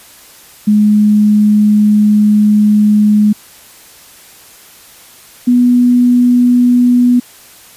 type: tone pair in turn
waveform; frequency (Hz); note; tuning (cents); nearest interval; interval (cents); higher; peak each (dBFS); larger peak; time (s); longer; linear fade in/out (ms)
sine; 210 / 245.3; G#3 / B3; +19 / -12; minor third; 269; second; -5; neither; 0.67-3.33 / 5.47-7.2; first; 10
effects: white hiss -39 dBFS RMS until 7.76 s + resampled to 32000 Hz